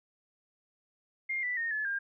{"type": "tone with pitch steps", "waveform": "sine", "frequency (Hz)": [2118, 1976.2, 1843.8, 1720.4, 1605.1], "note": ["C7", "B6", "A#6", "A6", "G6"], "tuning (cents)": [21, 1, -19, -39, 41], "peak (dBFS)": -30, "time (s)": [1.29, 1.99], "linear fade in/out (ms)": 10, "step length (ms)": 140, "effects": []}